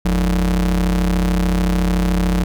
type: ring-modulated tone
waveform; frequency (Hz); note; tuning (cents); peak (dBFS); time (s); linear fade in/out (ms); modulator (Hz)
square; 65.41; C2; 0; -12; 0.05-2.44; 5; 114
effects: none